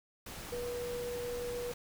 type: tone in noise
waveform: sine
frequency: 484.7 Hz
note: B4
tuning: 32 cents flat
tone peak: -36 dBFS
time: 0.52-1.72 s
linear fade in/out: 5 ms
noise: pink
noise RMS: -45 dBFS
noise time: 0.26-1.74 s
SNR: +6 dB
effects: none